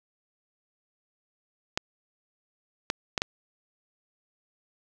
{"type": "clicks", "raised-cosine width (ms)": 0.2, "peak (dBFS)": -8, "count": 4, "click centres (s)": [1.775, 2.901, 3.178, 3.219], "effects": []}